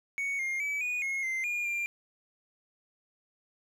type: tone with pitch steps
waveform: triangle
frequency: 2228 / 2124 / 2292 / 2464 / 2162 / 2080 / 2425 / 2385 Hz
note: C#7 / C7 / D7 / D#7 / C#7 / C7 / D#7 / D7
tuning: +8 / +25 / -43 / -17 / -44 / -11 / -45 / +26 cents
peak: -28 dBFS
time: 0.18-1.86 s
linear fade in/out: 0 ms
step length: 210 ms
effects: none